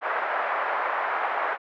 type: band-pass noise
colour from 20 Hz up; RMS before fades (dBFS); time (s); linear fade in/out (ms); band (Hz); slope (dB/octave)
pink; -27; 0.01-1.58; 50; 620 to 1800; 24
effects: none